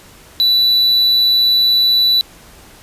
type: tone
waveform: triangle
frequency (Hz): 3962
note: B7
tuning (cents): +5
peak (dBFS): -8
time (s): 0.4-2.21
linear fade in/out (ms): 0
effects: pink hiss -42 dBFS RMS until 2.82 s + resampled to 32000 Hz